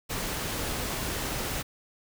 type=noise; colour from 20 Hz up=pink; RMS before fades=-32 dBFS; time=0.09-1.63 s; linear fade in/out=20 ms; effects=none